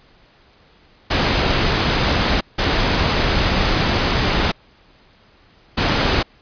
pink noise bursts at uneven times, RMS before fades -17 dBFS, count 3, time 1.1-2.41 / 2.58-4.52 / 5.77-6.23 s, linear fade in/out 10 ms, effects pink hiss -52 dBFS RMS until 6.41 s + resampled to 11025 Hz

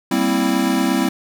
square chord, C dominant seventh, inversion second, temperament equal, 196 / 233.1 / 261.6 / 329.6 Hz, G3 / Bb3 / C4 / E4, 0 / 0 / 0 / 0 cents, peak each -23 / -24 / -20 / -22 dBFS, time 0.11-1.09 s, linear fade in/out 5 ms, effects none

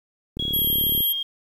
click train, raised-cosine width 3 ms, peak -19 dBFS, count 24, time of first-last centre 0.37-1.005 s, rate 36.2 Hz
sine tone with pitch glide, 3322 to 3227 Hz, G#7 to G7, 0 to +50 cents, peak -24 dBFS, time 0.39-1.23 s, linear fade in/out 5 ms, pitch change -50 cents, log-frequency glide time 0.51-0.68 s
sine tone, 11430 Hz, F9, 39 cents sharp, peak -20 dBFS, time 0.53-1.13 s, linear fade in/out 10 ms
effects 8-bit

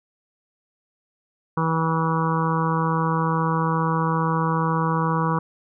harmonic tone, 162.3 Hz, E3, 27 cents flat, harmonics 1 / 2 / 3 / 5 / 6 / 7 / 8 / 9, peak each -22 / -31 / -29 / -34 / -26 / -27 / -33 / -35 dBFS, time 1.57-5.39 s, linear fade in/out 5 ms, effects none

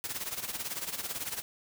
white noise with tremolo, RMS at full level -34 dBFS, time 0.04-1.42 s, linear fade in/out 0 ms, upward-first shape sine, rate 18 Hz, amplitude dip 75%, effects none

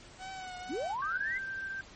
sawtooth tone with vibrato, 745 Hz, F#5, 12 cents sharp, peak -37 dBFS, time 0.18-0.96 s, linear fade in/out 50 ms, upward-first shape triangle, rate 1.9 Hz, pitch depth 53 cents each way
sine linear sweep, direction up, 227 to 2100 Hz, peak -32 dBFS, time 0.69-1.39 s, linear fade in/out 20 ms
sine tone, 1568 Hz, G6, in tune, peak -35 dBFS, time 1.02-1.81 s, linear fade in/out 2 ms
effects pink hiss -53 dBFS RMS until 1.95 s + MP3 32 kbps

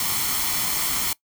white noise with comb filter, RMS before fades -24 dBFS, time 0-1.13 s, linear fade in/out 2 ms, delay 0.93 ms, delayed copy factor +0.55, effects noise-tail reverb RT60 0.1 s tail -21 dB re dry

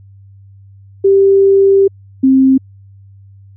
sine tone pair in turn, 392 / 264.7 Hz, G4 / C4, 0 / +20 cents, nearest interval perfect fifth, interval 680 cents, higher first, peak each -5 dBFS, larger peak neither, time 1.04-1.88 / 2.23-2.58 s, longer first, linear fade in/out 10 ms, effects added 98 Hz sine -37 dBFS peak until 3.56 s

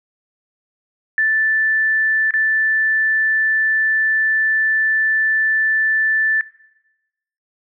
sine tone with dropouts, 1760 Hz, A6, in tune, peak -13 dBFS, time 1.18-6.41 s, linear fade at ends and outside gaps 1 ms, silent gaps 2.308-2.338 s, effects noise-tail reverb RT60 1.0 s tail -20 dB re dry

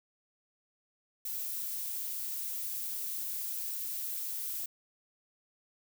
violet noise, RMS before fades -37 dBFS, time 1.25-4.66 s, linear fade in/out 5 ms, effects none

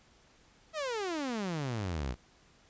sawtooth exponential sweep, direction down, 659.3 to 56.9 Hz, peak -29 dBFS, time 0.73-2.16 s, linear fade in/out 50 ms, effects pink hiss -63 dBFS RMS until 2.69 s + resampled to 16000 Hz

